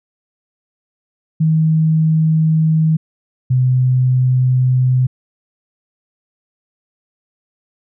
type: tone pair in turn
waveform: sine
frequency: 158.6 / 127.83 Hz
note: D#3 / C3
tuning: +33 / -40 cents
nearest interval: major third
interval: 373 cents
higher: first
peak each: -10 dBFS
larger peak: neither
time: 1.4-2.97 / 3.5-5.07 s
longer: neither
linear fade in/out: 10 ms
effects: none